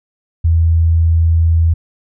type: tone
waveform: sine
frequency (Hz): 82.41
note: E2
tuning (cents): 0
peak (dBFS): -8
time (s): 0.44-1.74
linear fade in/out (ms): 10
effects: none